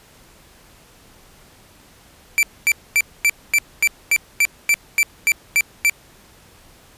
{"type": "tone bursts", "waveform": "45% pulse", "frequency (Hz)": 2337, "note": "D7", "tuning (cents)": -9, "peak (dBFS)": -12, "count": 13, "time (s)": [2.38, 5.897], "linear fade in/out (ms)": 0, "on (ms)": 49, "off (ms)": 240, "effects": ["pink hiss -49 dBFS RMS until 6.97 s", "resampled to 32000 Hz"]}